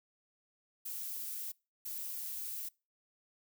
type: noise bursts at uneven times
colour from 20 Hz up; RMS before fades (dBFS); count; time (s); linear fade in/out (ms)
violet; -41; 2; 0.85-1.52 / 1.85-2.69; 10
effects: noise-tail reverb RT60 0.3 s tail -25 dB re dry